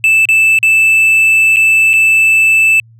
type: tone with dropouts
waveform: triangle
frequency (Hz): 2637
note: E7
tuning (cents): 0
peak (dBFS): -4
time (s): 0.04-2.8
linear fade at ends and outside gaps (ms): 1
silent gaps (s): 0.254-0.288 / 0.588-0.629 / 1.561-1.568 / 1.933-1.937
effects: added 114 Hz sine -39 dBFS peak until 2.99 s